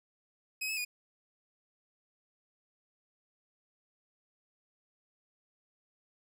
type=tone with pitch steps; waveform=sawtooth; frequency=2538 / 2592 / 2458 Hz; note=D#7 / E7 / D#7; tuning=+34 / -30 / -22 cents; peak=-30 dBFS; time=0.61-0.85 s; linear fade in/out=10 ms; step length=80 ms; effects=none